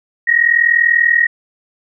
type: tone pair together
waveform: sine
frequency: 1864.7 / 1905 Hz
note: A#6 / A#6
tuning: 0 / +37 cents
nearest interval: unison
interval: 37 cents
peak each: -12 dBFS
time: 0.27-1.27 s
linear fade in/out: 10 ms
effects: none